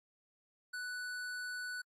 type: tone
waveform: square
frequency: 1485 Hz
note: F#6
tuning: 6 cents sharp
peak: -40 dBFS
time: 0.73-1.82 s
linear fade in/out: 10 ms
effects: low-pass 11000 Hz 12 dB/octave + AAC 48 kbps